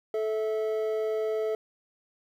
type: tone pair together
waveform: triangle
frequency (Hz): 435.8 / 653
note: A4 / E5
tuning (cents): -17 / -17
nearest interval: perfect fifth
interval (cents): 700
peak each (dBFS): -25 / -31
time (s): 0.14-1.55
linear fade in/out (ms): 2
effects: 10-bit